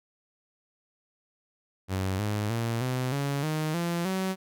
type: tone with pitch steps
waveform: sawtooth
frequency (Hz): 95 / 104.8 / 115.62 / 127.54 / 140.7 / 155.22 / 171.24 / 188.91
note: F#2 / G#2 / A#2 / C3 / C#3 / D#3 / F3 / F#3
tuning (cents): +46 / +16 / -14 / -44 / +26 / -4 / -34 / +36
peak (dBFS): -23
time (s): 1.88-4.36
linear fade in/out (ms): 50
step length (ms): 310
effects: none